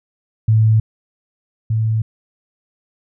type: tone pair in turn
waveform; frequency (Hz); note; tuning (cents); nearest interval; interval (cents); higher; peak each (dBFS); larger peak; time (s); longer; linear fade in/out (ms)
sine; 110 / 110.7; A2 / A2; 0 / +11; unison; 11; second; -9 / -14; first; 0.48-0.8 / 1.7-2.02; neither; 5
effects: none